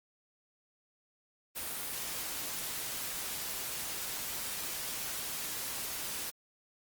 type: noise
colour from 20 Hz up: white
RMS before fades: -38 dBFS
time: 1.55-6.31 s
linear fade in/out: 20 ms
effects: Opus 32 kbps